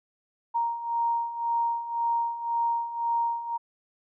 sine beating tone pair, 932.3 / 934.2 Hz, A#5 / A#5, 0 / +3 cents, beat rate 1.9 Hz, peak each -31 / -26 dBFS, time 0.54-3.58 s, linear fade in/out 20 ms, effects none

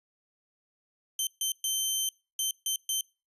15% pulse tone bursts at uneven times, 3103 Hz, G7, 18 cents flat, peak -20 dBFS, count 6, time 1.19-1.27 / 1.41-1.52 / 1.64-2.09 / 2.39-2.51 / 2.66-2.76 / 2.89-3.01 s, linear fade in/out 2 ms, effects noise-tail reverb RT60 0.3 s tail -25 dB re dry + resampled to 32000 Hz

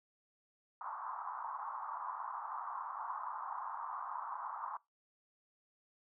pink band-pass noise, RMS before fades -43 dBFS, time 0.81-4.77 s, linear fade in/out 2 ms, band 880 to 1200 Hz, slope 48 dB/octave, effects noise-tail reverb RT60 0.2 s tail -22 dB re dry

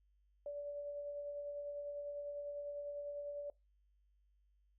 sine tone with tremolo, 578 Hz, D5, 28 cents flat, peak -40 dBFS, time 0.46-3.5 s, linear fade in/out 2 ms, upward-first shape sine, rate 10 Hz, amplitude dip 30%, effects noise-tail reverb RT60 0.2 s tail -22 dB re dry + added 50 Hz sine -70 dBFS peak until 4.78 s

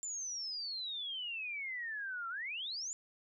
sine exponential two-way sweep, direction down then up, 7230 to 1336 to 7230 Hz, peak -38 dBFS, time 0.03-2.93 s, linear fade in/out 0 ms, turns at 2.29 s, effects none

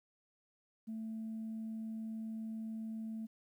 sine tone, 221.8 Hz, A3, 14 cents sharp, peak -38 dBFS, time 0.87-3.27 s, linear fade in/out 20 ms, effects tanh soft clip ceiling -36 dBFS + 12-bit

